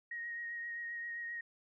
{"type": "tone with vibrato", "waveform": "sine", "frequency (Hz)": 1877, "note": "A#6", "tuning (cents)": 11, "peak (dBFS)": -39, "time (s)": [0.11, 1.41], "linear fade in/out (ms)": 5, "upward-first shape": "triangle", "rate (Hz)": 7.6, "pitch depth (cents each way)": 21, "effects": []}